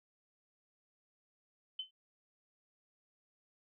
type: tone with exponential decay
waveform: sine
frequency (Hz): 3057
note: G7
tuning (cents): -44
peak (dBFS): -34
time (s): 1.79-1.91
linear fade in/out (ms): 5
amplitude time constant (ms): 25
effects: none